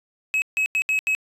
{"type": "tone bursts at uneven times", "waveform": "triangle", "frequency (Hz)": 2563, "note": "E7", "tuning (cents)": -49, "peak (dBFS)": -17, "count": 5, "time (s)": [[0.34, 0.42], [0.57, 0.66], [0.75, 0.82], [0.89, 0.99], [1.07, 1.15]], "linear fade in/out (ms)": 0, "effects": ["resampled to 32000 Hz"]}